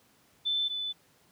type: tone pair in turn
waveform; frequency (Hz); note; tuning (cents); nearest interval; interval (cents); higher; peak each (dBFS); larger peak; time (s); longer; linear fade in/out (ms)
sine; 3528 / 3498; A7 / A7; +4 / -11; unison; 15; first; -26 / -31; first; 0.45-0.69 / 0.69-0.93; neither; 20
effects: pink hiss -64 dBFS RMS until 1.31 s + high-pass 100 Hz 12 dB/octave